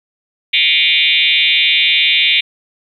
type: tone with frequency modulation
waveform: sine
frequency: 2960 Hz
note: F#7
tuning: in tune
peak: -9 dBFS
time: 0.53-2.41 s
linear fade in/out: 10 ms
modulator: 157 Hz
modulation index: 5.2
effects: 8-bit